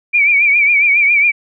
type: tone with vibrato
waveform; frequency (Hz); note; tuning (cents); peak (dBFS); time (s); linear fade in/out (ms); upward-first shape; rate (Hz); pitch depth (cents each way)
sine; 2326; D7; -17; -8; 0.13-1.32; 20; triangle; 7.3; 95
effects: none